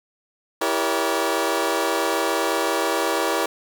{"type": "chord", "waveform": "20% pulse", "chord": "E diminished seventh", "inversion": "none", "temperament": "just", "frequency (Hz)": [329.6, 395.6, 474.7, 569.6], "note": ["E4", "G4", "Bb4", "Db5"], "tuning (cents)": [0, 16, 31, 47], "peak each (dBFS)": -21, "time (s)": [0.61, 3.46], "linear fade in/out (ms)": 5, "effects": ["7-bit"]}